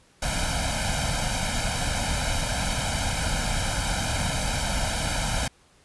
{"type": "noise with comb filter", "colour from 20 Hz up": "pink", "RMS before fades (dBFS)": -26, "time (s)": [0.22, 5.48], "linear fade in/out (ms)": 5, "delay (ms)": 1.3, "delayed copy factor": 1, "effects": ["pink hiss -59 dBFS RMS until 5.84 s", "resampled to 24000 Hz"]}